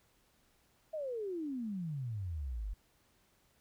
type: exponential sweep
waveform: sine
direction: down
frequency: 650 to 45.02 Hz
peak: -36 dBFS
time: 0.93-2.74 s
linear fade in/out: 10 ms
effects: pink hiss -71 dBFS RMS until 3.6 s